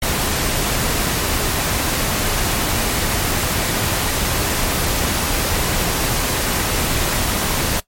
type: noise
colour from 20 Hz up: pink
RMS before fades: -19 dBFS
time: 0.02-7.8 s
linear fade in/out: 5 ms
effects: noise-tail reverb RT60 0.1 s tail -18 dB re dry + MP3 64 kbps